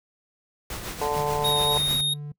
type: noise with tremolo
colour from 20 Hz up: pink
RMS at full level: -32 dBFS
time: 0.7-2.01 s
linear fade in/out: 2 ms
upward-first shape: triangle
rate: 6.8 Hz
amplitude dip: 55%
type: harmonic tone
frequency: 146.83 Hz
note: D3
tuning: in tune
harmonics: 3 / 4 / 5 / 6 / 7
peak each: -27 / -32 / -32 / -28 / -33 dBFS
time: 1.01-1.78 s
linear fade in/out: 5 ms
type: tone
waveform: triangle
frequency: 146.83 Hz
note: D3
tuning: in tune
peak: -30 dBFS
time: 1.16-2.32 s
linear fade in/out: 5 ms
type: tone with vibrato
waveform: square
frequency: 3729 Hz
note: A#7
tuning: in tune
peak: -22 dBFS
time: 1.44-2.14 s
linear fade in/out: 10 ms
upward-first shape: sine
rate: 4.5 Hz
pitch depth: 14 cents each way
effects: noise-tail reverb RT60 0.1 s tail -22 dB re dry